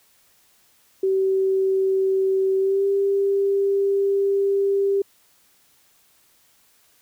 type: tone with pitch glide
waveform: sine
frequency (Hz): 383.4 to 395.8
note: G4 to G4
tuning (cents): -38 to +17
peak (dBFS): -17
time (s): 1.03-5.02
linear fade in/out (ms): 5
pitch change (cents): +55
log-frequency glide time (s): 2.58-2.86
effects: white hiss -59 dBFS RMS until 7.01 s